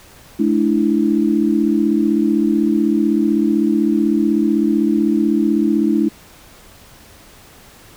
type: chord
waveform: sine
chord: A suspended fourth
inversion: none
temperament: equal with one note detuned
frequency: 214.5 / 293.7 / 329.6 Hz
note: A3 / D4 / E4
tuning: -44 / 0 / 0 cents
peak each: -17 dBFS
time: 0.39-6.09 s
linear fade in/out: 10 ms
effects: pink hiss -44 dBFS RMS until 7.96 s